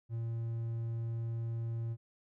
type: tone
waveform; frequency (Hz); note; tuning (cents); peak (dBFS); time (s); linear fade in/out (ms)
triangle; 115.1; A#2; -22; -32; 0.09-1.97; 50
effects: none